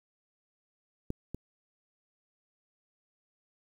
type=clicks; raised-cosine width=3 ms; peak=-20 / -24 dBFS; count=2; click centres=1.104 / 1.346 s; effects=9-bit